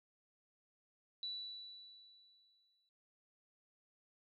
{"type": "tone with exponential decay", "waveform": "sine", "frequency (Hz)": 3951, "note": "B7", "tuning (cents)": 0, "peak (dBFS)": -39, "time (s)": [1.23, 2.89], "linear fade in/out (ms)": 1, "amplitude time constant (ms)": 360, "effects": []}